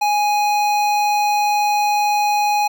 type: tone with notch filter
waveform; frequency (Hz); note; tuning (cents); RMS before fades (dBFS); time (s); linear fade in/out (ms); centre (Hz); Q
square; 831; G#5; +1; -17; 0.01-2.68; 10; 10000; 1
effects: none